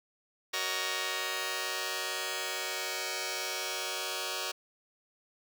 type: chord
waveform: 5% pulse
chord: D# minor seventh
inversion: first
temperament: just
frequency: 373.4 / 466.7 / 560 / 622.3 Hz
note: F#4 / A#4 / C#5 / D#5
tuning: +16 / +2 / +18 / 0 cents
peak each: -27 dBFS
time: 0.53-4.52 s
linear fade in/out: 10 ms
effects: none